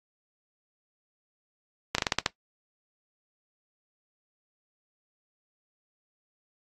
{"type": "slowing click train", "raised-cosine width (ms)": 0.2, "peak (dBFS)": -6, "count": 7, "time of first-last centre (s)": [1.95, 2.262], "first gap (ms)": 33, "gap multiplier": 1.18, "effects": ["noise-tail reverb RT60 0.1 s tail -18 dB re dry", "AAC 32 kbps"]}